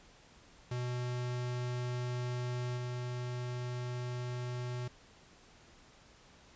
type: tone with level steps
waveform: square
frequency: 123.47 Hz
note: B2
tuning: in tune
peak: -35 / -37 dBFS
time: 0.71-4.88 s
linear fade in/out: 5 ms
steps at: 2.76 s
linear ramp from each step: 20 ms
effects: pink hiss -60 dBFS RMS until 6.55 s + resampled to 16000 Hz